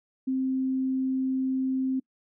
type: tone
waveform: sine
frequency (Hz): 262.2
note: C4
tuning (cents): +4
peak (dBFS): -24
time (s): 0.27-2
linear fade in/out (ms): 10
effects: noise-tail reverb RT60 0.1 s tail -26 dB re dry